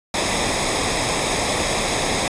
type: noise with comb filter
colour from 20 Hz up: pink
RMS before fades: -21 dBFS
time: 0.14-2.28 s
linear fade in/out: 2 ms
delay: 0.68 ms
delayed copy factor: -0.6
effects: resampled to 22050 Hz